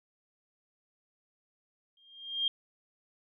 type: tone with exponential growth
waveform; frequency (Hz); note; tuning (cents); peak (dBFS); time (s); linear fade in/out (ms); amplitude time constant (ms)
sine; 3210; G7; +40; -24; 1.97-2.48; 2; 110
effects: none